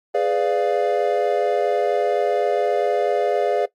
triangle chord, G# diminished seventh, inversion none, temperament equal with one note detuned, 415.3 / 499.6 / 587.3 / 698.5 Hz, G#4 / B4 / D5 / F5, 0 / +20 / 0 / 0 cents, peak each -20 / -21 / -20 / -21 dBFS, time 0.14-3.66 s, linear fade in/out 10 ms, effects noise-tail reverb RT60 0.1 s tail -18 dB re dry + MP3 96 kbps

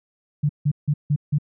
sine tone bursts, 146.83 Hz, D3, in tune, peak -16 dBFS, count 5, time 0.43-1.385 s, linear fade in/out 10 ms, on 63 ms, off 160 ms, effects none

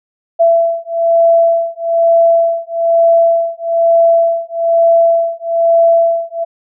sine beating tone pair, 669 / 670.1 Hz, E5 / E5, +25 / +28 cents, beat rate 1.1 Hz, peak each -11 dBFS, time 0.39-6.45 s, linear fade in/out 20 ms, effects none

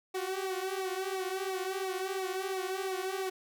sawtooth tone with flanger, 378.7 Hz, F#4, 40 cents sharp, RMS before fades -35 dBFS, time 0.14-3.3 s, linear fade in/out 10 ms, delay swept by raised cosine 0.61 to 6.31 ms, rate 2.9 Hz, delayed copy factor -0.75, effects none

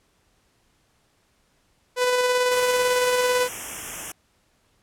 sawtooth tone with tremolo, 498.1 Hz, B4, 15 cents sharp, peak -14 dBFS, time 1.96-3.49 s, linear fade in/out 50 ms, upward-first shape square, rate 18 Hz, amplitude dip 25%
white band-stop noise, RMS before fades -32 dBFS, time 2.51-4.12 s, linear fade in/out 5 ms, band 3300 to 5500 Hz, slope 96 dB/octave
effects pink hiss -65 dBFS RMS until 4.82 s + low-pass 11000 Hz 12 dB/octave

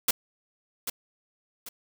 white noise with echo, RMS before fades -22 dBFS, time 0.08-0.11 s, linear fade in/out 5 ms, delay 790 ms, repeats 2, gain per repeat -9 dB, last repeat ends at 1.69 s, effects none

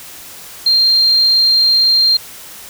sine tone, 4186 Hz, C8, in tune, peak -8 dBFS, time 0.66-2.17 s, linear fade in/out 5 ms, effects white hiss -34 dBFS RMS until 2.69 s

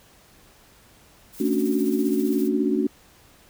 blue noise with tremolo, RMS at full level -39 dBFS, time 1.32-2.5 s, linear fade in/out 50 ms, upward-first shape sine, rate 15 Hz, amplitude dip 45%
sine chord, D major seventh, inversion second, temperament equal with one note detuned, 223.2 / 277.2 / 293.7 / 370 Hz, A3 / C#4 / D4 / F#4, +25 / 0 / 0 / 0 cents, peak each -25 dBFS, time 1.4-2.87 s, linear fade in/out 5 ms
effects pink hiss -54 dBFS RMS until 3.49 s

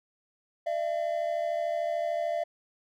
triangle tone pair together, 603 / 676.4 Hz, D5 / E5, +46 / +44 cents, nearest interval major second, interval 198 cents, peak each -30 / -27 dBFS, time 0.66-2.44 s, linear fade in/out 10 ms, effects none

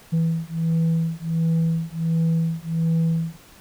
sine beating tone pair, 163.4 / 164.8 Hz, E3 / E3, -15 / 0 cents, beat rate 1.4 Hz, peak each -20 dBFS, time 0.12-3.37 s, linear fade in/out 20 ms, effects tanh soft clip ceiling -16 dBFS + pink hiss -49 dBFS RMS until 3.6 s

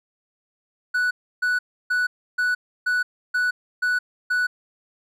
triangle tone bursts, 1480 Hz, F#6, in tune, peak -17 dBFS, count 8, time 0.94-4.47 s, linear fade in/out 10 ms, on 170 ms, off 310 ms, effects none

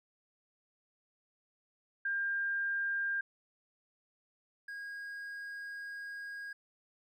sine / triangle tone pair in turn, 1600 / 1635.5 Hz, G6 / G#6, +35 / -27 cents, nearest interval unison, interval 38 cents, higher second, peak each -31 / -39 dBFS, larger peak first, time 2.05-3.21 / 4.68-6.53 s, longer second, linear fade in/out 5 ms, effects none

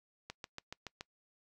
click train, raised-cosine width 0.2 ms, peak -25 dBFS, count 6, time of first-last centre 0.3-1.009 s, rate 7.05 Hz, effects noise-tail reverb RT60 0.1 s tail -24 dB re dry

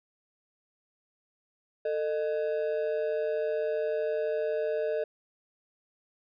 triangle ring-modulated tone, 529 Hz, C5, 19 cents sharp, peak -22 dBFS, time 1.85-5.04 s, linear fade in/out 5 ms, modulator 82.9 Hz, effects resampled to 11025 Hz

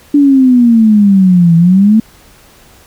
sine exponential two-way sweep, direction down then up, 292.7 to 164.81 to 225.2 Hz, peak -3 dBFS, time 0.14-2 s, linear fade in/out 5 ms, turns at 1.56 s, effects pink hiss -42 dBFS RMS until 2.86 s

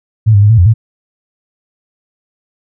sine tone with pitch steps, 109.9 / 100.8 / 104 / 113.4 / 88.1 / 111.8 Hz, A2 / G2 / G#2 / A#2 / F2 / A2, -2 / +49 / +3 / -47 / +16 / +28 cents, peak -3 dBFS, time 0.26-0.74 s, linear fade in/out 20 ms, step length 80 ms, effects none

